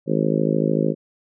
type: harmonic tone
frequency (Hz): 53.4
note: G#1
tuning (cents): +49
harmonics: 3 / 4 / 5 / 6 / 7 / 8 / 9 / 10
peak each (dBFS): -23 / -24 / -25 / -26 / -26 / -27 / -28 / -28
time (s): 0.06-0.95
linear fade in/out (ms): 50
effects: none